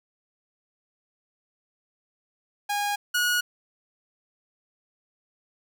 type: tone pair in turn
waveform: sawtooth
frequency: 819 / 1453.4 Hz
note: G#5 / F#6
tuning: -24 / -31 cents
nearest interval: minor seventh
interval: 993 cents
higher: second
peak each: -21 / -18 dBFS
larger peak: second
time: 2.69-2.96 / 3.14-3.41 s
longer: neither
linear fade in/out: 10 ms
effects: none